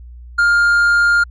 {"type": "tone", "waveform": "triangle", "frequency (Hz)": 1407, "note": "F6", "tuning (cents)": 12, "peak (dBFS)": -8, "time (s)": [0.38, 1.24], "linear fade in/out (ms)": 10, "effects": ["added 60 Hz sine -33 dBFS peak until 1.3 s", "resampled to 24000 Hz"]}